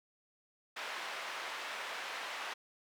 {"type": "band-pass noise", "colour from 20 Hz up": "white", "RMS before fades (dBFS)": -42, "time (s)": [0.76, 2.54], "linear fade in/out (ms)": 10, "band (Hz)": [660, 2300], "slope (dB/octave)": 12, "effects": []}